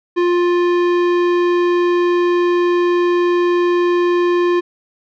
sine tone with tanh clipping, 351.3 Hz, F4, 10 cents sharp, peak -14 dBFS, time 0.16-4.61 s, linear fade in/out 20 ms, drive 16 dB, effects none

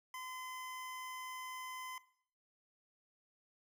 25% pulse tone, 1024 Hz, C6, 38 cents flat, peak -40 dBFS, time 0.14-1.98 s, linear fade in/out 2 ms, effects noise-tail reverb RT60 0.6 s tail -18 dB re dry

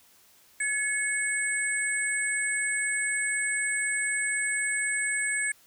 sine tone cluster, 1706 / 2196 / 8110 Hz, G#6 / C#7 / B8, +46 / -17 / +45 cents, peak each -30 dBFS, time 0.6-5.52 s, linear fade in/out 5 ms, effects white hiss -59 dBFS RMS until 5.66 s

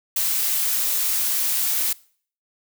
blue noise, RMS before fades -22 dBFS, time 0.16-1.93 s, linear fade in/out 5 ms, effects noise-tail reverb RT60 0.5 s tail -22 dB re dry

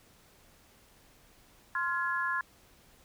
sine chord, F minor, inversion second, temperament equal with one note detuned, 1046.5 / 1396.9 / 1692.2 Hz, C6 / F6 / Ab6, 0 / 0 / +32 cents, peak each -33 / -35 / -32 dBFS, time 1.75-2.41 s, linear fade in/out 2 ms, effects pink hiss -61 dBFS RMS until 3.04 s

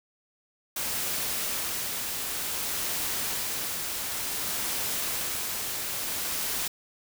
white noise with tremolo, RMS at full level -30 dBFS, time 0.76-6.68 s, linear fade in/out 5 ms, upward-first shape sine, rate 0.55 Hz, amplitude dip 25%, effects none

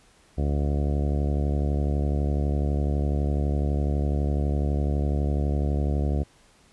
harmonic tone, 72 Hz, D2, 34 cents flat, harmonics 1 / 2 / 3 / 4 / 5 / 6 / 7 / 8 / 9 / 10, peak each -23 / -29 / -33 / -35 / -37 / -39 / -40 / -41 / -42 / -43 dBFS, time 0.37-6.24 s, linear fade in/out 20 ms, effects pink hiss -58 dBFS RMS until 6.72 s + resampled to 24000 Hz

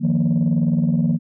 sine chord, Eb suspended second, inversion none, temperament equal, 155.56 / 174.61 / 233.1 Hz, Eb3 / F3 / Bb3, 0 / 0 / 0 cents, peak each -18 dBFS, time 0-1.19 s, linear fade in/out 50 ms, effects tanh soft clip ceiling -11 dBFS

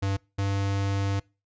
square tone pair in turn, 98.1 / 98.9 Hz, G2 / G2, +2 / +16 cents, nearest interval unison, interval 14 cents, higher second, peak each -25 dBFS, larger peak neither, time 0.02-0.17 / 0.38-1.2 s, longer second, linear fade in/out 10 ms, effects noise-tail reverb RT60 0.3 s tail -24 dB re dry + resampled to 16000 Hz

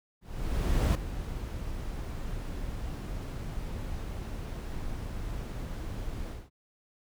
brown noise with ADSR envelope, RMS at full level -23 dBFS, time 0.21-6.5 s, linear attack 740 ms, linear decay 4 ms, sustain -13 dB, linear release 210 ms, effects none

